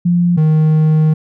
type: tone pair in turn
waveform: sine / triangle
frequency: 174.6 / 155.87 Hz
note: F3 / D#3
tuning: 0 / +3 cents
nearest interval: major second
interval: 197 cents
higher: first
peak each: -9 / -6 dBFS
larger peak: second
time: 0.05-0.37 / 0.37-1.14 s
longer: second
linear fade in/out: 10 ms
effects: none